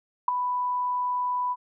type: tone with ADSR envelope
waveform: sine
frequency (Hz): 991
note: B5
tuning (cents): +6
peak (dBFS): -14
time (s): 0.28-1.56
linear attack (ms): 4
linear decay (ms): 7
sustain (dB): -10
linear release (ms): 43
effects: none